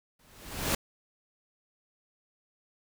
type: noise with exponential growth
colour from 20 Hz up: pink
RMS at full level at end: -25 dBFS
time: 0.19-0.75 s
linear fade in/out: 5 ms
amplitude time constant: 120 ms
effects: none